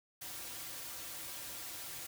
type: noise with comb filter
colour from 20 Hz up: white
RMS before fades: -45 dBFS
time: 0.21-2.07 s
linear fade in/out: 10 ms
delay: 4.7 ms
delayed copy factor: -0.7
effects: none